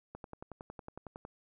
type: click train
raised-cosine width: 1 ms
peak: -30 dBFS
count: 13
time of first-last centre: 0.15-1.251 s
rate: 10.9 Hz
effects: none

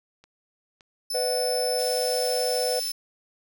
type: click train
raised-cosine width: 0.2 ms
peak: -34 dBFS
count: 4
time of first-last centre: 0.24-1.945 s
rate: 1.76 Hz
type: tone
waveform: sawtooth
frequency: 5274 Hz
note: E8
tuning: in tune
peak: -25 dBFS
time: 1.1-2.92 s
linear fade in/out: 5 ms
type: chord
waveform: triangle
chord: B minor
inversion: none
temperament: just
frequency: 493.9 / 592.7 / 740.8 Hz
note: B4 / D5 / F#5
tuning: 0 / +16 / +2 cents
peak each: -24 / -29 / -30 dBFS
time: 1.14-2.8 s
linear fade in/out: 10 ms
type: band-pass noise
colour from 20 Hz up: pink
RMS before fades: -41 dBFS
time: 1.78-2.92 s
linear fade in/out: 10 ms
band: 3800 to 12000 Hz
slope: 12 dB/octave
effects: none

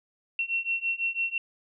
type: beating tone pair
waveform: sine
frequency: 2717 / 2723 Hz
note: F7 / F7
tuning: -48 / -44 cents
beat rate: 6 Hz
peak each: -30 / -29 dBFS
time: 0.39-1.38 s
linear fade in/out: 2 ms
effects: none

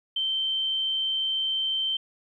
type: tone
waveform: sine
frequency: 3113 Hz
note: G7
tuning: 13 cents flat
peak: -24 dBFS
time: 0.16-1.97 s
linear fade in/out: 5 ms
effects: 11-bit

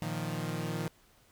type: chord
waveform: sawtooth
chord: Bb suspended fourth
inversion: none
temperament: equal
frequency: 116.54 / 155.56 / 174.61 Hz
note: Bb2 / Eb3 / F3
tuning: 0 / 0 / 0 cents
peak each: -35 / -32 / -34 dBFS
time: 0.02-0.88 s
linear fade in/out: 0 ms
effects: pink hiss -64 dBFS RMS until 1.31 s

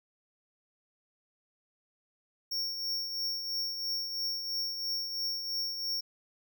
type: tone with tremolo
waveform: square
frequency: 5500 Hz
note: F8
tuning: 27 cents flat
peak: -30 dBFS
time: 2.51-6.01 s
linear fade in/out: 10 ms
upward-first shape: triangle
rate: 3 Hz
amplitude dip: 55%
effects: none

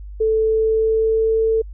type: tone with pitch glide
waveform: sine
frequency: 440 to 445.6 Hz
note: A4 to A4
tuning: 0 to +22 cents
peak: -14 dBFS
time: 0.2-1.62 s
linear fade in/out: 10 ms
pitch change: +22 cents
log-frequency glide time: 0.42-1.44 s
effects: added 50 Hz sine -31 dBFS peak until 1.73 s

